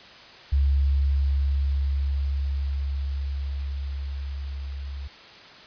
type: tone with level ramp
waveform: sine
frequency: 69.3 Hz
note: C#2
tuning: in tune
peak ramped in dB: -17 to -31 dBFS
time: 0.52-5.08 s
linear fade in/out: 10 ms
effects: white hiss -46 dBFS RMS until 5.66 s + resampled to 11025 Hz